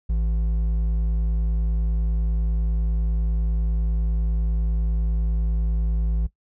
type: tone with hard clipping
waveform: triangle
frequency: 55 Hz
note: A1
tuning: in tune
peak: -21 dBFS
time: 0.09-6.27 s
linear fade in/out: 10 ms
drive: 9 dB
effects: noise-tail reverb RT60 0.1 s tail -17 dB re dry